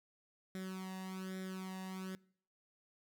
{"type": "tone with flanger", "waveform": "sawtooth", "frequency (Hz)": 188, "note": "F#3", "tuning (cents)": 28, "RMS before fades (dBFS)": -44, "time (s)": [0.55, 2.15], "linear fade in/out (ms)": 0, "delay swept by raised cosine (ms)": [0.54, 1.09], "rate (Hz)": 1.2, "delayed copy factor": 0.8, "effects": ["noise-tail reverb RT60 0.6 s tail -24 dB re dry"]}